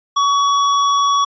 triangle tone with hard clipping, 1128 Hz, C#6, 30 cents sharp, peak -14 dBFS, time 0.16-1.25 s, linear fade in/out 10 ms, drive 18 dB, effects resampled to 16000 Hz

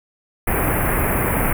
pink band-stop noise, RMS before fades -19 dBFS, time 0.47-1.53 s, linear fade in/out 5 ms, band 2400 to 10000 Hz, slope 48 dB/octave, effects none

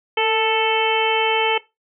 harmonic tone with a mistuned harmonic, 440 Hz, A4, in tune, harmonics 1 / 2 / 3 / 4 / 5 / 6 / 7, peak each -20 / -21 / -29 / -32 / -24 / -25 / -24 dBFS, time 0.17-1.58 s, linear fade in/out 5 ms, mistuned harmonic 1, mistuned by +32 cents, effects noise-tail reverb RT60 0.2 s tail -18 dB re dry

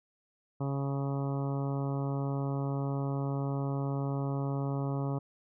harmonic tone, 138.59 Hz, C#3, in tune, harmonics 1 / 2 / 3 / 4 / 5 / 6 / 7 / 8 / 9, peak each -31 / -37 / -41 / -43 / -45 / -47 / -48 / -49 / -50 dBFS, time 0.6-5.19 s, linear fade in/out 10 ms, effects none

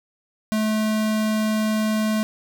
square tone, 216.2 Hz, A3, 30 cents flat, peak -20 dBFS, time 0.52-2.23 s, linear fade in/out 0 ms, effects none

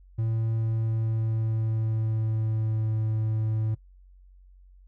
triangle tone with pitch glide, 112.3 to 109.55 Hz, A2 to A2, +36 to -7 cents, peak -22 dBFS, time 0.18-3.75 s, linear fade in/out 10 ms, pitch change -43 cents, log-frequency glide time 0.5-2.98 s, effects noise-tail reverb RT60 0.1 s tail -21 dB re dry + added 46 Hz sine -50 dBFS peak until 4.87 s

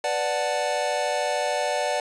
square chord, B minor seventh, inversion none, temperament equal, 493.9 / 587.3 / 740 / 880 Hz, B4 / D5 / F#5 / A5, 0 / 0 / 0 / 0 cents, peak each -32 / -27 / -29 / -32 dBFS, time 0.04-2 s, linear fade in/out 2 ms, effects resampled to 22050 Hz + 9-bit

